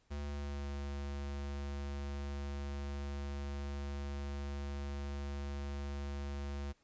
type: tone with pitch glide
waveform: square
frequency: 72.3 to 70.69 Hz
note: D2 to C#2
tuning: -27 to +34 cents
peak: -39 dBFS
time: 0.1-6.73 s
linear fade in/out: 20 ms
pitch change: -39 cents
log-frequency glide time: 0.22-0.67 s
effects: pink hiss -73 dBFS RMS until 6.83 s + resampled to 16000 Hz